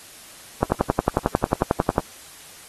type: click train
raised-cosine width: 1 ms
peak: -3 dBFS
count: 16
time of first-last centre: 0.63-1.981 s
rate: 11.1 Hz
effects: white hiss -44 dBFS RMS until 2.68 s + AAC 32 kbps